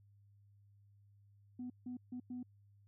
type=tone bursts at uneven times; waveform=sine; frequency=248.2 Hz; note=B3; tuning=9 cents sharp; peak=-40 dBFS; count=4; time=1.59-1.7 / 1.86-1.97 / 2.12-2.2 / 2.3-2.43 s; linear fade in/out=5 ms; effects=tanh soft clip ceiling -38 dBFS + added 101 Hz sine -63 dBFS peak until 2.87 s